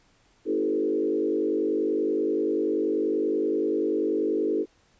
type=tone with frequency modulation; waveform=sine; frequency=376.4 Hz; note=F#4; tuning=30 cents sharp; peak=-22 dBFS; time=0.45-4.66 s; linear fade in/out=50 ms; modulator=50.4 Hz; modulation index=1.7; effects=pink hiss -63 dBFS RMS until 4.99 s + resampled to 16000 Hz